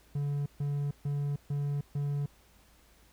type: tone bursts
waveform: triangle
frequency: 143.4 Hz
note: D3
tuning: 41 cents flat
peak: -27 dBFS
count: 5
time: 0.15-2.26 s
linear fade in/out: 5 ms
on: 310 ms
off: 140 ms
effects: added 56 Hz sine -62 dBFS peak until 3.12 s + pink hiss -63 dBFS RMS until 3.12 s